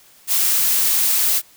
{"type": "noise", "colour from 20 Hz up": "blue", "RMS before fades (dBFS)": -17, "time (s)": [0.27, 1.42], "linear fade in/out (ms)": 50, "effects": ["white hiss -50 dBFS RMS until 1.56 s"]}